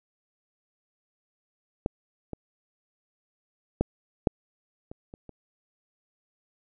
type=clicks; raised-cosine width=2 ms; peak=-12 / -21 / -9 / -6 / -26 / -29 / -30 dBFS; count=7; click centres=1.861 / 2.333 / 3.81 / 4.272 / 4.915 / 5.139 / 5.293 s; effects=none